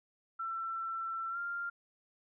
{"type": "tone with pitch glide", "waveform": "sine", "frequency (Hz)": [1342, 1394.1], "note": ["E6", "F6"], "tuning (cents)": [31, -3], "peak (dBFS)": -35, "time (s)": [0.39, 1.7], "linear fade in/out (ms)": 10, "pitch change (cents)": 66, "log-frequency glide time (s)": [1.3, 1.38], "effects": []}